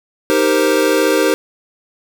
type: chord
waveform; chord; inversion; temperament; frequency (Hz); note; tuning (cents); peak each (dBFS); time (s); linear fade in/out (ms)
square; C minor seventh; first; equal; 311.1 / 392 / 466.2 / 523.3; Eb4 / G4 / Bb4 / C5; 0 / 0 / 0 / 0; -18; 0.3-1.34; 0
effects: none